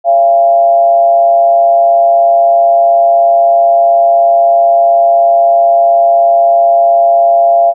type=tone with frequency modulation; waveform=sine; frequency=684 Hz; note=F5; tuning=36 cents flat; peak=-4 dBFS; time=0.04-7.74 s; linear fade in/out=50 ms; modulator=123 Hz; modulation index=0.42; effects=none